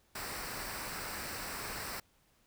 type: noise with comb filter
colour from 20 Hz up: pink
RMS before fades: -41 dBFS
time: 0.15-2 s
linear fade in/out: 5 ms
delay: 0.3 ms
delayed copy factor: -0.55
effects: pink hiss -70 dBFS RMS until 2.46 s